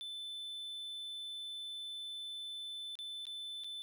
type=tone with dropouts; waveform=triangle; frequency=3520 Hz; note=A7; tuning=in tune; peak=-40 dBFS; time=0.01-3.82 s; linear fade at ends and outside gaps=0 ms; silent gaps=2.954-2.989 / 3.254-3.268 / 3.637-3.644 s; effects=none